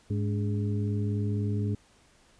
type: harmonic tone with a mistuned harmonic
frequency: 103.83 Hz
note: G#2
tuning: in tune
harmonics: 1 / 2 / 3 / 4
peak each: -27 / -33 / -37 / -39 dBFS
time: 0.1-1.75 s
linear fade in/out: 5 ms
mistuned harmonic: 3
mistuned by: -140 cents
effects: pink hiss -61 dBFS RMS until 2.39 s + resampled to 22050 Hz